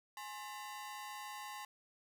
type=ring-modulated tone; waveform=sawtooth; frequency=949 Hz; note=A#5; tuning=31 cents sharp; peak=-38 dBFS; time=0.17-1.65 s; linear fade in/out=2 ms; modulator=113 Hz; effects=none